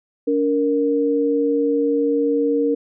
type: tone pair together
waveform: sine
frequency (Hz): 286.6 / 465.9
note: D4 / A#4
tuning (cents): -42 / -1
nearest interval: minor sixth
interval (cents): 841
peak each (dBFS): -19 / -18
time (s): 0.27-2.75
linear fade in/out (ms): 10
effects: none